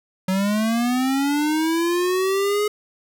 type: linear sweep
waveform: square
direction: up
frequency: 185 to 422 Hz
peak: -19 dBFS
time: 0.28-2.68 s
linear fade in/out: 5 ms
effects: none